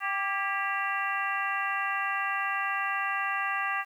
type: harmonic tone with a mistuned harmonic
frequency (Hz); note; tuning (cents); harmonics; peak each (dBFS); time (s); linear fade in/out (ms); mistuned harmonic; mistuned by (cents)
392; G4; 0; 2 / 3 / 4 / 5 / 6 / 7; -35 / -32 / -34 / -33 / -43 / -36; 0-3.85; 50; 4; +56
effects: 10-bit